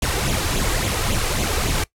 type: noise with flanger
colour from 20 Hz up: pink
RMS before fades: -21 dBFS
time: 0.02-1.84 s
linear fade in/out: 5 ms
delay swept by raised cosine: 0.28 to 2.58 ms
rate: 3.6 Hz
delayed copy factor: +0.65
effects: noise-tail reverb RT60 0.1 s tail -20 dB re dry + low-pass 12000 Hz 12 dB/octave